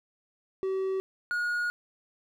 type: tone pair in turn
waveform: triangle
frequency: 381.9 / 1441.9 Hz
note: G4 / F#6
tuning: -45 / -45 cents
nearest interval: octave + major seventh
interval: 2300 cents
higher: second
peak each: -25 dBFS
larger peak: neither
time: 0.63-1 / 1.31-1.7 s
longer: second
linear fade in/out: 0 ms
effects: none